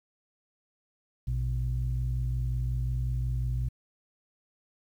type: tone pair together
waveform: sine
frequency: 58.35 / 123.9 Hz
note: A#1 / B2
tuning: +2 / +6 cents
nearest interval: octave + minor second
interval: 1304 cents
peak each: -28 / -29 dBFS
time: 1.27-3.69 s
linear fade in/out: 10 ms
effects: tanh soft clip ceiling -21 dBFS + 10-bit